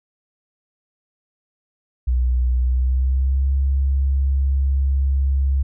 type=tone with pitch glide; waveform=sine; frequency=62 to 68 Hz; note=B1 to C#2; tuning=+7 to -33 cents; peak=-15 dBFS; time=2.07-5.63 s; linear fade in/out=10 ms; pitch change=+160 cents; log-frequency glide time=2.58-3.51 s; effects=none